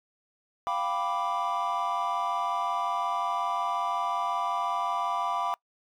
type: chord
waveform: triangle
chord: G dominant seventh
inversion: third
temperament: equal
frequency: 698.5 / 784 / 987.8 / 1174.7 Hz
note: F5 / G5 / B5 / D6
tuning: 0 / 0 / 0 / 0 cents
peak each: -31 / -32 / -29 / -29 dBFS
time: 0.67-5.54 s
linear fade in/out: 0 ms
effects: noise-tail reverb RT60 0.1 s tail -24 dB re dry + tanh soft clip ceiling -17 dBFS